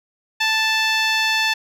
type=tone with band-pass filter; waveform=10% pulse; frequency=880 Hz; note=A5; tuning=in tune; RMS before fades=-19 dBFS; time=0.4-1.54 s; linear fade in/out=10 ms; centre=2200 Hz; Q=0.62; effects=none